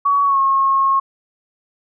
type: tone with pitch glide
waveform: sine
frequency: 1127 to 1085.5 Hz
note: C#6 to C#6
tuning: +28 to -37 cents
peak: -12 dBFS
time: 0.05-1 s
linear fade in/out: 10 ms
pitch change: -65 cents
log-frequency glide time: 0.25-0.39 s
effects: none